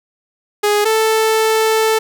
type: tone pair in turn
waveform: sawtooth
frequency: 415.3 / 440.8 Hz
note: G#4 / A4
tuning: 0 / +3 cents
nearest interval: minor second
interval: 103 cents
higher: second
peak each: -8 dBFS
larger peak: neither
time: 0.63-0.85 / 0.85-1.99 s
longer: second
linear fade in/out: 10 ms
effects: none